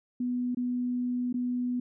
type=tone with dropouts; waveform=sine; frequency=246.9 Hz; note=B3; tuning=in tune; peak=-27 dBFS; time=0.2-1.8 s; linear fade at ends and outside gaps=5 ms; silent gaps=0.548-0.57 / 1.328-1.341 s; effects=none